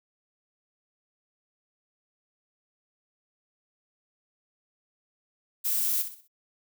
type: noise with echo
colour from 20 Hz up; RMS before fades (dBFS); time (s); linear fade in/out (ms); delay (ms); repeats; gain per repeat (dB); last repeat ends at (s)
violet; -27; 5.64-6.03; 20; 63; 4; -9; 6.282
effects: none